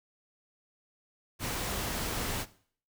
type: noise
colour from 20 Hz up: pink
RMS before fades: -34 dBFS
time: 1.39-2.46 s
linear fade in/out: 50 ms
effects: noise-tail reverb RT60 0.5 s tail -17 dB re dry